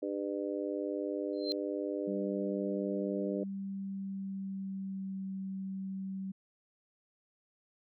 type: harmonic tone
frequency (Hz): 100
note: G2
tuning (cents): +35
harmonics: 3 / 4 / 5 / 6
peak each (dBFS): -37 / -38 / -39 / -40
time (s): 0.02-3.44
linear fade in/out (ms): 10
type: tone with exponential growth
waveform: sine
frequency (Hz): 4131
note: C8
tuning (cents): -23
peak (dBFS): -29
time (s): 1.33-1.52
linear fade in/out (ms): 0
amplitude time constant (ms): 41
type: tone with pitch glide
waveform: sine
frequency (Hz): 196.1 to 191.95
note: G3 to G3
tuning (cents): +1 to -36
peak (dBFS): -36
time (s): 2.07-6.32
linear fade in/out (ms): 10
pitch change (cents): -37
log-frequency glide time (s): 3.43-5.26
effects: none